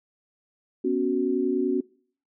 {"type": "chord", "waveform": "sine", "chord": "B suspended second", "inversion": "none", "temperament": "equal", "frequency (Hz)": [246.9, 277.2, 370], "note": ["B3", "C#4", "F#4"], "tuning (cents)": [0, 0, 0], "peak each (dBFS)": [-28, -26, -24], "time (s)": [0.84, 1.81], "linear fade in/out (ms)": 10, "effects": ["noise-tail reverb RT60 0.5 s tail -23 dB re dry"]}